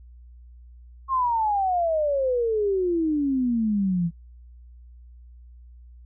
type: exponential sweep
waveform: sine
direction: down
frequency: 1087 to 164.81 Hz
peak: -20 dBFS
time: 1.08-4.11 s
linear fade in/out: 50 ms
effects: noise-tail reverb RT60 0.1 s tail -25 dB re dry + added 60 Hz sine -44 dBFS peak until 6.05 s